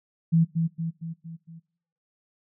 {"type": "tone with echo", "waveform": "sine", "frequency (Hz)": 164.81, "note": "E3", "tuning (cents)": 0, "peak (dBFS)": -16, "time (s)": [0.32, 0.45], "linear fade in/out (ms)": 20, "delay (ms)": 230, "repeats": 5, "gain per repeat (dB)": -5, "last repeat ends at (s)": 1.6, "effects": ["noise-tail reverb RT60 0.7 s tail -23 dB re dry"]}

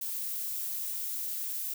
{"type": "noise", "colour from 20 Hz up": "violet", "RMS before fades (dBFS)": -35, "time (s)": [0.01, 1.74], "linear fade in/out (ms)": 5, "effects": []}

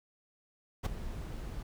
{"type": "noise with ADSR envelope", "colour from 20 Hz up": "brown", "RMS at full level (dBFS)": -25, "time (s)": [0.83, 1.63], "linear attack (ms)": 28, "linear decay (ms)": 10, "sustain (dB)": -15, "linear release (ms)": 8, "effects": []}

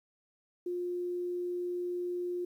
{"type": "tone", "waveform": "sine", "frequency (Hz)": 354.7, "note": "F4", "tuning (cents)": 27, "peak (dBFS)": -32, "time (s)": [0.66, 2.45], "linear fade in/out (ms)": 5, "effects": ["11-bit"]}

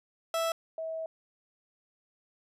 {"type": "tone pair in turn", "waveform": ["30% pulse", "sine"], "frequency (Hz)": [659, 645.8], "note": ["E5", "E5"], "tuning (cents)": [-1, -36], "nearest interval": "unison", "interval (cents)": 35, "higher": "first", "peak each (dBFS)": [-25, -33], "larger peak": "first", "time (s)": [[0.34, 0.52], [0.78, 1.06]], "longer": "second", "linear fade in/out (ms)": 2, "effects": ["resampled to 32000 Hz"]}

